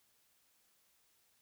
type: silence
effects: white hiss -73 dBFS RMS until 1.41 s